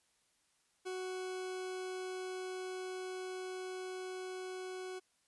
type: tone with level ramp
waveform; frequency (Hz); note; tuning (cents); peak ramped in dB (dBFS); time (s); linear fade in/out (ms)
40% pulse; 371; F#4; +5; -38 to -41; 0.85-5; 20
effects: white hiss -75 dBFS RMS until 5.27 s + resampled to 24000 Hz